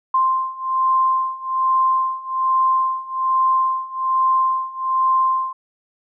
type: beating tone pair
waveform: sine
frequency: 1046.5 / 1047.7 Hz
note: C6 / C6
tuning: 0 / +2 cents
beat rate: 1.2 Hz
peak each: -20 / -18 dBFS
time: 0.14-5.53 s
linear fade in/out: 5 ms
effects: none